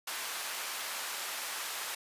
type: high-pass noise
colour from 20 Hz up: pink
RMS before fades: -38 dBFS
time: 0.07-1.95 s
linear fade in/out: 5 ms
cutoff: 980 Hz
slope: 12 dB/octave
effects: resampled to 32000 Hz